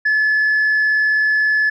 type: tone with frequency modulation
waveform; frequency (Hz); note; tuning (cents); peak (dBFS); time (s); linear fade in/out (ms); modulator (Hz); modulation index
sine; 1722; A6; -38; -11; 0.05-1.7; 10; 41.3; 0.24
effects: tanh soft clip ceiling -11 dBFS

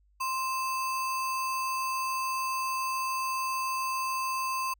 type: tone with sample-and-hold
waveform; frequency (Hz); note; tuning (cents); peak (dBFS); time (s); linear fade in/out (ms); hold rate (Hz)
sine; 1046.5; C6; 0; -28; 0.2-4.74; 10; 3675
effects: added 50 Hz sine -62 dBFS peak until 4.79 s

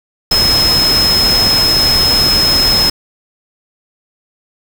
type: tone in noise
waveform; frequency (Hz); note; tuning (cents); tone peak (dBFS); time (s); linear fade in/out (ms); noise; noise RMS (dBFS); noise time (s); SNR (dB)
sine; 5160; E8; -38; -9; 0.31-2.9; 5; pink; -17; 0.31-2.9; +5
effects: none

